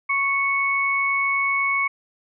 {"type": "tone pair together", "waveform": "sine", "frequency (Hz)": [1105, 2213], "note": ["C#6", "C#7"], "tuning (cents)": [-6, -3], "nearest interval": "octave", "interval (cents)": 1203, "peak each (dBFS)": [-24, -20], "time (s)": [0.09, 1.88], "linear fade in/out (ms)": 10, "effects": []}